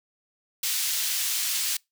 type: high-pass noise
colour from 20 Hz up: pink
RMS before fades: -27 dBFS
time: 0.63-1.77 s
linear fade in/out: 5 ms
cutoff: 3500 Hz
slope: 12 dB/octave
effects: noise-tail reverb RT60 0.2 s tail -26 dB re dry